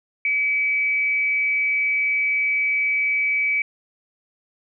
sine tone with frequency modulation, 2288 Hz, D7, 46 cents flat, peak -18 dBFS, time 0.25-3.62 s, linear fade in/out 2 ms, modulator 199 Hz, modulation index 0.24, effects none

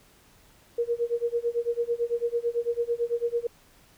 sine tone with tremolo, 471.9 Hz, A#4, 21 cents sharp, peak -21 dBFS, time 0.78-3.47 s, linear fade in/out 5 ms, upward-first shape sine, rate 9 Hz, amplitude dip 95%, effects pink hiss -58 dBFS RMS until 3.97 s

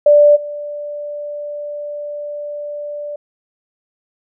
sine tone with level steps, 587.3 Hz, D5, in tune, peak -5 / -23 dBFS, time 0.06-3.16 s, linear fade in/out 5 ms, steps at 0.35 s, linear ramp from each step 20 ms, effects none

